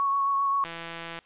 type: tone with vibrato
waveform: sine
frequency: 1108.7 Hz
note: C#6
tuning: in tune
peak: -22 dBFS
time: 0-0.64 s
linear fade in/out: 0 ms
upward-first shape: sine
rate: 7.6 Hz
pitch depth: 15 cents each way
type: click train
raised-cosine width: 0.3 ms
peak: -21 dBFS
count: 91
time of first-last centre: 0.65-1.189 s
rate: 167 Hz
effects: white hiss -59 dBFS RMS until 1.25 s + resampled to 8000 Hz